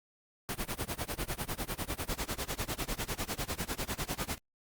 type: noise with tremolo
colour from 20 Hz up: pink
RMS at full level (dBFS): -33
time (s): 0.49-4.38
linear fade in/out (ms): 0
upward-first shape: sine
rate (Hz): 10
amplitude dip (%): 95
effects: Opus 48 kbps